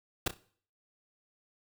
pink noise with echo, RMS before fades -28 dBFS, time 0.26-0.28 s, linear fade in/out 5 ms, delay 31 ms, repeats 3, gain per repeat -12 dB, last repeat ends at 0.373 s, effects noise-tail reverb RT60 0.5 s tail -19 dB re dry

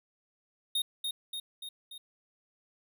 square tone with echo, 3706 Hz, A#7, 11 cents flat, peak -28 dBFS, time 0.75-0.82 s, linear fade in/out 5 ms, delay 290 ms, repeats 4, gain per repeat -4 dB, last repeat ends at 1.98 s, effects none

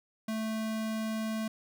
square tone, 220 Hz, A3, in tune, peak -32 dBFS, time 0.28-1.48 s, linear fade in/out 5 ms, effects none

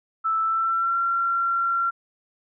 sine tone with pitch glide, 1318.5 to 1368.9 Hz, E6 to F6, 0 to -35 cents, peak -20 dBFS, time 0.24-1.91 s, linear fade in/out 20 ms, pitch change +65 cents, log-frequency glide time 0.42-0.98 s, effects none

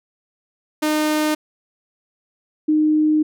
sawtooth / sine tone pair in turn, 305.7 / 307 Hz, D#4 / D#4, -30 / -23 cents, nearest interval unison, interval 7 cents, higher second, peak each -13 dBFS, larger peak neither, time 0.82-1.35 / 2.68-3.23 s, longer second, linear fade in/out 10 ms, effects none

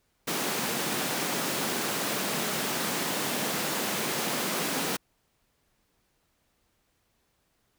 pink high-pass noise, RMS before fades -30 dBFS, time 0.27-4.97 s, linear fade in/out 10 ms, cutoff 170 Hz, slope 24 dB/octave, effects pink hiss -72 dBFS RMS until 7.78 s

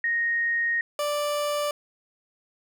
sine / 30% pulse tone pair in turn, 1864.7 / 587.3 Hz, A#6 / D5, 0 / 0 cents, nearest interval octave + minor sixth, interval 2000 cents, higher first, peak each -22 dBFS, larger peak neither, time 0.04-0.81 / 0.99-1.71 s, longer first, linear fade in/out 2 ms, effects none

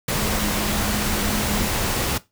sine tone in noise, 209.3 Hz, G#3, 14 cents sharp, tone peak -27 dBFS, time 0.17-1.68 s, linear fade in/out 5 ms, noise pink, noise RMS -23 dBFS, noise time 0.08-2.18 s, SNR -7 dB, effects noise-tail reverb RT60 0.2 s tail -17 dB re dry

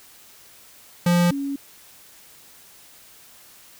square / sine tone pair in turn, 174.61 / 278.6 Hz, F3 / C#4, 0 / +9 cents, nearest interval minor sixth, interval 809 cents, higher second, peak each -16 / -24 dBFS, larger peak first, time 1.06-1.31 / 1.31-1.56 s, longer neither, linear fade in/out 5 ms, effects white hiss -49 dBFS RMS until 3.79 s

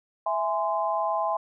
sine chord, E augmented, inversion none, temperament equal with one note detuned, 659.3 / 830.6 / 1035.1 Hz, E5 / G#5 / B#5, 0 / 0 / -19 cents, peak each -28 dBFS, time 0.26-1.37 s, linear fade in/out 5 ms, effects none

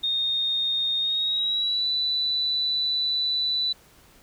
sine tone with pitch glide, 3687 to 3975 Hz, A#7 to B7, -20 to +10 cents, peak -22 dBFS, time 0.03-3.73 s, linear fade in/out 10 ms, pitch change +130 cents, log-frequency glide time 0.99-1.87 s, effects pink hiss -55 dBFS RMS until 4.22 s

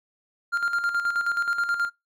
triangle tone with tremolo, 1396.9 Hz, F6, in tune, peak -19 dBFS, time 0.52-1.9 s, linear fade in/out 20 ms, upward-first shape square, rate 9.4 Hz, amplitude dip 60%, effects noise-tail reverb RT60 0.2 s tail -23 dB re dry

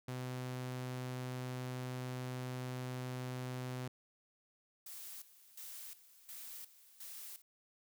sawtooth tone, 126.9 Hz, B2, 47 cents sharp, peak -36 dBFS, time 0.08-3.88 s, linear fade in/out 5 ms
blue noise with tremolo, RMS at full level -49 dBFS, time 4.86-7.42 s, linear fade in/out 5 ms, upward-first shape square, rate 1.4 Hz, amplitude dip 80%
effects none

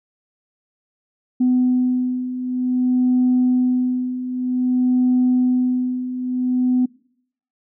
sine beating tone pair, 251.2 / 251.73 Hz, B3 / B3, +30 / +33 cents, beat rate 0.53 Hz, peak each -21 / -16 dBFS, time 1.4-6.86 s, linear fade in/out 10 ms, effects noise-tail reverb RT60 0.7 s tail -24 dB re dry + tanh soft clip ceiling -9 dBFS

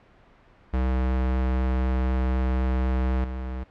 square tone with level steps, 64 Hz, C2, 38 cents flat, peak -22 / -30 dBFS, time 0.73-3.64 s, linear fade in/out 10 ms, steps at 3.24 s, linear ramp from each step 2 ms, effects pink hiss -55 dBFS RMS until 3.7 s + low-pass 2000 Hz 12 dB/octave

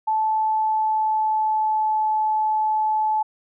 sine tone with pitch glide, 872 to 864 Hz, A5 to A5, -16 to -32 cents, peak -18 dBFS, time 0.07-3.23 s, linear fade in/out 10 ms, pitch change -16 cents, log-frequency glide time 0.24-2.1 s, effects none

